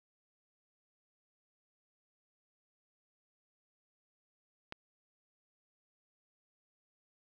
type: click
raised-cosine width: 0.3 ms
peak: -25 dBFS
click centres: 4.724 s
effects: none

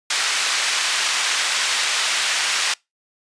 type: band-pass noise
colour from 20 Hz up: pink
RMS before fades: -21 dBFS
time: 0.1-2.74 s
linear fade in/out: 5 ms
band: 1600 to 7400 Hz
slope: 12 dB/octave
effects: noise-tail reverb RT60 0.2 s tail -25 dB re dry + resampled to 22050 Hz

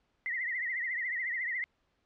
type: tone with vibrato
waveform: sine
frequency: 1975.5 Hz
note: B6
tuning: in tune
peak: -31 dBFS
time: 0.26-1.64 s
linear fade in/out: 0 ms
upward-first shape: triangle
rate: 14 Hz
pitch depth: 130 cents each way
effects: pink hiss -75 dBFS RMS until 2.05 s + low-pass 4000 Hz 12 dB/octave

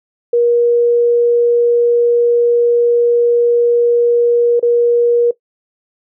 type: tone with dropouts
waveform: sine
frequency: 475.8 Hz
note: A#4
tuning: 35 cents sharp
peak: -8 dBFS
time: 0.33-5.31 s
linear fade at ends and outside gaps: 5 ms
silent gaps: 4.596-4.627 s
effects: noise-tail reverb RT60 0.1 s tail -18 dB re dry

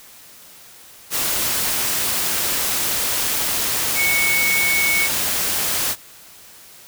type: tone in noise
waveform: sine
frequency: 2217 Hz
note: C#7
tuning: in tune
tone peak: -17 dBFS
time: 3.95-5.09 s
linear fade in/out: 50 ms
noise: white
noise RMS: -21 dBFS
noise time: 1.1-5.96 s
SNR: +1 dB
effects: white hiss -44 dBFS RMS until 6.87 s

